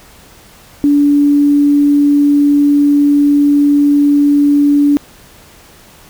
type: tone with quantisation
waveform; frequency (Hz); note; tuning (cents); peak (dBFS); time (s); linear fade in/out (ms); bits
sine; 288.3; D4; -32; -6; 0.84-4.97; 0; 6
effects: pink hiss -41 dBFS RMS until 6.09 s